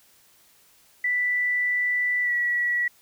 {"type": "tone with pitch glide", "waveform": "sine", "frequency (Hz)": [1975.5, 1936], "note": ["B6", "B6"], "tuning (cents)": [0, -35], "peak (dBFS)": -21, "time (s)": [1.04, 2.88], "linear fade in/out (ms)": 5, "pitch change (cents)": -35, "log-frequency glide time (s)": [2.22, 2.33], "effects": ["white hiss -58 dBFS RMS until 3.01 s"]}